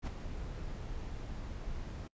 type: noise with ADSR envelope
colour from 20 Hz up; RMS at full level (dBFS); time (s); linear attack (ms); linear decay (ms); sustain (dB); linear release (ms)
brown; -32; 0.02-2.08; 53; 8; -9; 13
effects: noise-tail reverb RT60 0.1 s tail -25 dB re dry + resampled to 16000 Hz